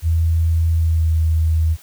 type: tone with pitch glide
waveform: sine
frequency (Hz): 82.1 to 80.27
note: E2 to E2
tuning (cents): -6 to -45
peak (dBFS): -13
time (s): 0.02-1.77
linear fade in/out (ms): 50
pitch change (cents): -39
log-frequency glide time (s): 0.71-1.16
effects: white hiss -46 dBFS RMS until 1.82 s